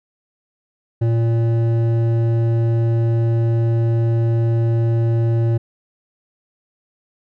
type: tone with hard clipping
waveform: sine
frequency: 115.3 Hz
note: A#2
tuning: 19 cents flat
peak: -16 dBFS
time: 1.01-5.58 s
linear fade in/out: 10 ms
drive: 10 dB
effects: none